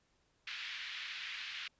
pink band-pass noise, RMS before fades -44 dBFS, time 0.47-1.68 s, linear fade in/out 5 ms, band 1800 to 3900 Hz, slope 24 dB/octave, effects pink hiss -75 dBFS RMS until 1.79 s + resampled to 16000 Hz

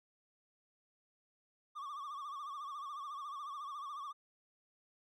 triangle tone with vibrato, 1152 Hz, D6, 34 cents flat, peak -40 dBFS, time 1.75-4.13 s, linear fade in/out 20 ms, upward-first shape sine, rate 14 Hz, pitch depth 96 cents each way, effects none

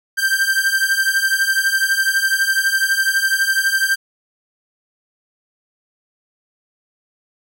45% pulse beating tone pair, 1568 / 1580 Hz, G6 / G6, 0 / +13 cents, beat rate 12 Hz, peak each -18 dBFS, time 0.17-3.96 s, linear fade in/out 20 ms, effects none

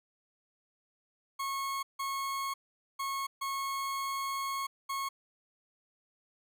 40% pulse tone bursts at uneven times, 1094 Hz, C#6, 23 cents flat, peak -32 dBFS, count 5, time 1.39-1.83 / 1.99-2.54 / 2.99-3.27 / 3.41-4.67 / 4.89-5.09 s, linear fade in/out 10 ms, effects none

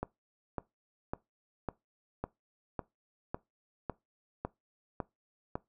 click train, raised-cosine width 1 ms, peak -20 dBFS, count 11, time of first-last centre 0.03-5.555 s, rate 1.81 Hz, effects noise-tail reverb RT60 0.2 s tail -21 dB re dry

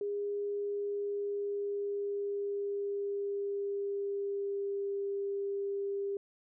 sine tone with pitch glide, 407.5 to 398.7 Hz, G#4 to G4, -33 to +29 cents, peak -32 dBFS, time 0.01-6.17 s, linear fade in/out 2 ms, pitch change -38 cents, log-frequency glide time 0.41-4.94 s, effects none

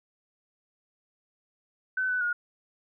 sine tone with pitch steps, 1517 / 1497 / 1436 Hz, F#6 / F#6 / F6, +43 / +20 / +48 cents, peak -25 dBFS, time 1.97-2.33 s, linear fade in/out 5 ms, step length 120 ms, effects none

